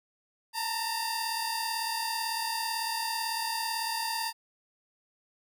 sawtooth tone cluster, 895 / 933 / 4753 Hz, A5 / A#5 / D8, +29 / +1 / +20 cents, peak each -30 / -32 / -32 dBFS, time 0.53-4.33 s, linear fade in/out 50 ms, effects none

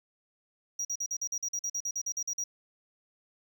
triangle tone bursts, 5750 Hz, F8, 50 cents sharp, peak -29 dBFS, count 16, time 0.79-2.44 s, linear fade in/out 5 ms, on 60 ms, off 46 ms, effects none

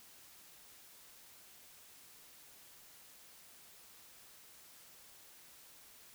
silence, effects white hiss -59 dBFS RMS until 6.14 s

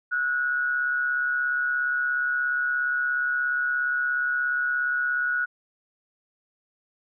sine tone with amplitude modulation, 1461 Hz, F#6, 22 cents flat, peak -20 dBFS, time 0.11-5.46 s, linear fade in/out 20 ms, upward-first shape sine, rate 137 Hz, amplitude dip 50%, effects none

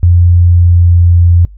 sine tone with pitch glide, 87.31 to 86.56 Hz, F2 to F2, 0 to -15 cents, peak -3 dBFS, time 0.03-1.45 s, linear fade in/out 0 ms, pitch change -15 cents, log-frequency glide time 0.44-1.16 s, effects noise-tail reverb RT60 0.1 s tail -20 dB re dry + added 50 Hz sine -30 dBFS peak until 1.57 s

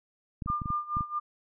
clicks, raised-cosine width 5 ms, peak -22 dBFS, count 8, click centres 0.422 / 0.461 / 0.501 / 0.618 / 0.658 / 0.704 / 0.969 / 1.008 s
sine tone with tremolo, 1200 Hz, D6, 37 cents sharp, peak -26 dBFS, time 0.47-1.2 s, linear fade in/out 20 ms, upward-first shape sine, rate 4.5 Hz, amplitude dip 85%
effects none

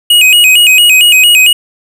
square tone with vibrato, 2700 Hz, E7, 41 cents sharp, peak -3 dBFS, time 0.1-1.53 s, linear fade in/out 5 ms, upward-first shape square, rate 4.4 Hz, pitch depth 120 cents each way, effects none

